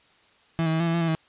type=tone with pitch steps; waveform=35% pulse; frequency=164.7 / 160.1 / 161.3 / 168.8 / 165.6 / 169.4 / 165.3 / 160.3 Hz; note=E3 / D#3 / E3 / E3 / E3 / E3 / E3 / E3; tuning=-1 / +50 / -37 / +41 / +8 / +48 / +5 / -48 cents; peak=-20 dBFS; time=0.59-1.15 s; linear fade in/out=0 ms; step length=70 ms; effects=white hiss -59 dBFS RMS until 1.28 s + resampled to 8000 Hz